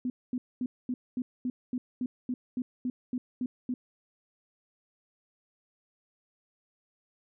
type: tone bursts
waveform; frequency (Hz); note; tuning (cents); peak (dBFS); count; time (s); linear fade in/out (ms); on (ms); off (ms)
sine; 250; B3; +21; -28; 14; 0.05-3.74; 2; 50; 230
effects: none